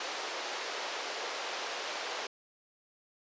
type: band-pass noise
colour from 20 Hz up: pink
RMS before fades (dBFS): -38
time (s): 0-2.27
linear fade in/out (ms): 5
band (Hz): 440 to 6100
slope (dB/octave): 24
effects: resampled to 16000 Hz

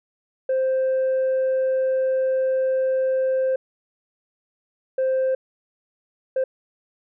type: tone bursts at uneven times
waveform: sine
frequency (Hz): 523.3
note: C5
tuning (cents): 0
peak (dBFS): -16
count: 3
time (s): 0.49-3.56 / 4.98-5.35 / 6.36-6.44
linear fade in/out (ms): 5
effects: tanh soft clip ceiling -17 dBFS

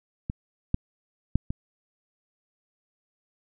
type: clicks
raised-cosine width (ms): 5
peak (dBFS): -17 / -10 / -8 / -17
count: 4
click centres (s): 0.299 / 0.744 / 1.356 / 1.505
effects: none

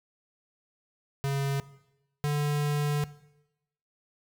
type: tone pair in turn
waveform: square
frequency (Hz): 138.59 / 146.83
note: C#3 / D3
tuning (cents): 0 / 0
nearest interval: minor second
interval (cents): 100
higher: second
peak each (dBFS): -27 / -26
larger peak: second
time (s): 1.24-1.6 / 2.24-3.04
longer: second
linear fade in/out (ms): 0
effects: noise-tail reverb RT60 0.9 s tail -18 dB re dry

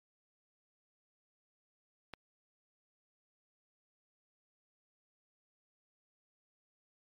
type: click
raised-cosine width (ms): 0.3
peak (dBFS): -27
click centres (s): 2.137
effects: MP3 96 kbps

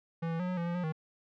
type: tone with pitch steps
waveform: square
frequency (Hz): 165.8 / 164.8 / 180.7 / 182.5 / 170.5 / 172.5 / 178.7 / 157.7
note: E3 / E3 / F#3 / F#3 / F3 / F3 / F3 / D#3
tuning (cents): +10 / 0 / -41 / -24 / -41 / -21 / +40 / +24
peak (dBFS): -32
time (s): 0.22-0.924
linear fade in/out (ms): 10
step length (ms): 88
effects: low-pass 2000 Hz 12 dB/octave

